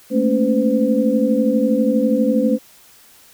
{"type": "tone cluster", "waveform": "sine", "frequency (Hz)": [217.5, 229.8, 277.5, 510], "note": ["A3", "A#3", "C#4", "C5"], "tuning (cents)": [-20, -25, 2, -44], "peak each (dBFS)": -19, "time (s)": [0.1, 2.59], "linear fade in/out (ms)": 50, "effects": ["white hiss -48 dBFS RMS until 3.33 s"]}